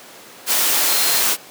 sine tone in noise, 4167 Hz, C8, 8 cents flat, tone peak -25 dBFS, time 0.85-1.23 s, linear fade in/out 50 ms, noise white, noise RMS -17 dBFS, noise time 0.46-1.37 s, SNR -11 dB, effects pink hiss -40 dBFS RMS until 1.5 s + high-pass 300 Hz 12 dB/octave

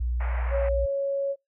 sine tone with pitch glide, 60.2 to 59.75 Hz, B1 to A#1, -44 to +43 cents, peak -24 dBFS, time 0-0.86 s, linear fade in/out 10 ms, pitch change -13 cents, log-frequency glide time 0.4-0.56 s
pink band-pass noise, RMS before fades -39 dBFS, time 0.2-0.69 s, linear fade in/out 5 ms, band 530 to 2300 Hz, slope 48 dB/octave
sine tone, 554.4 Hz, C#5, in tune, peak -24 dBFS, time 0.5-1.36 s, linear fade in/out 50 ms
effects noise-tail reverb RT60 0.2 s tail -26 dB re dry

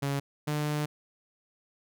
sawtooth tone pair in turn, 140 / 149.49 Hz, C#3 / D3, +18 / +31 cents, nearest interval minor second, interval 113 cents, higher second, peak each -24 / -24 dBFS, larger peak neither, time 0.02-0.2 / 0.47-0.86 s, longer second, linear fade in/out 10 ms, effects none

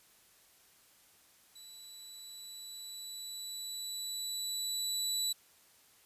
25% pulse tone with level ramp, 3951 Hz, B7, in tune, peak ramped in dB -47 to -27 dBFS, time 1.55-5.33 s, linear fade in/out 10 ms, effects white hiss -64 dBFS RMS until 6.05 s + resampled to 32000 Hz

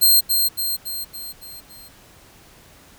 5% pulse tone with echo, 4188 Hz, C8, 1 cent sharp, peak -4 dBFS, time 0.01-0.21 s, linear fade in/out 20 ms, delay 280 ms, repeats 6, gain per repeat -5 dB, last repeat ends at 1.89 s, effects pink hiss -49 dBFS RMS until 2.98 s

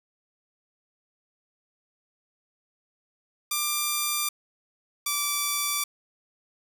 5% pulse tone pair in turn, 1188 / 1162.9 Hz, D6 / D6, +20 / -17 cents, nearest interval unison, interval 37 cents, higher first, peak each -13 dBFS, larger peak neither, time 3.51-4.29 / 5.06-5.84 s, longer neither, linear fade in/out 5 ms, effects none

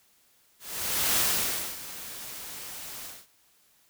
white noise with ADSR envelope, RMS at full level -24 dBFS, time 0.59-3.27 s, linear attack 580 ms, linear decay 590 ms, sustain -16 dB, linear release 220 ms, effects white hiss -64 dBFS RMS until 3.89 s

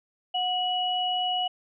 sine tone pair together, 731 / 2924 Hz, F#5 / F#7, -21 / -21 cents, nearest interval 2 octaves, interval 2400 cents, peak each -27 dBFS, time 0.34-1.48 s, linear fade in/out 10 ms, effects none

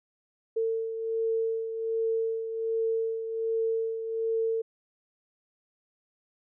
sine beating tone pair, 450 / 451.3 Hz, A4 / A4, +39 / +44 cents, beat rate 1.3 Hz, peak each -27 / -35 dBFS, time 0.56-4.62 s, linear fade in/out 10 ms, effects none

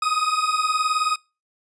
40% pulse beating tone pair, 1244.5 / 1263.5 Hz, D#6 / D#6, 0 / +26 cents, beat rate 19 Hz, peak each -22 dBFS, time 0.02-1.16 s, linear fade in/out 5 ms, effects noise-tail reverb RT60 0.3 s tail -25 dB re dry + resampled to 22050 Hz

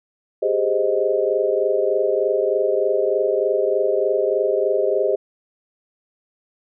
sine chord, Ab major seventh, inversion third, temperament equal, 392 / 415.3 / 523.3 / 622.3 Hz, G4 / Ab4 / C5 / Eb5, 0 / 0 / 0 / 0 cents, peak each -22 dBFS, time 0.42-5.16 s, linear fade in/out 10 ms, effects none

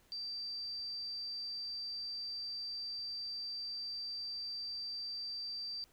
sine tone, 4674 Hz, D8, 9 cents flat, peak -39 dBFS, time 0.12-5.84 s, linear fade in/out 0 ms, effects pink hiss -68 dBFS RMS until 5.92 s

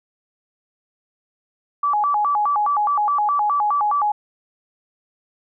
sine tone with vibrato, 983 Hz, B5, 8 cents flat, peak -16 dBFS, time 1.83-4.12 s, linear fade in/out 5 ms, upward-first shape square, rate 4.8 Hz, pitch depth 280 cents each way, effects none

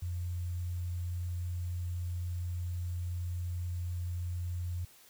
sine tone with sample-and-hold, 87.9 Hz, F2, 12 cents sharp, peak -33 dBFS, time 0.02-4.85 s, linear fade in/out 5 ms, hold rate 7350 Hz, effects white hiss -59 dBFS RMS until 5.09 s

